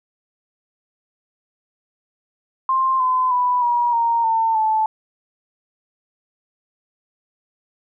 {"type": "tone with pitch steps", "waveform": "sine", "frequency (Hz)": [1053, 1020.7, 989.3, 958.9, 929.5, 900.9, 873.3], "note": ["C6", "C6", "B5", "A#5", "A#5", "A5", "A5"], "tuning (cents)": [11, -43, 3, 49, -5, 41, -13], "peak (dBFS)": -15, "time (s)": [2.69, 4.86], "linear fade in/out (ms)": 2, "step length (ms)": 310, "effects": []}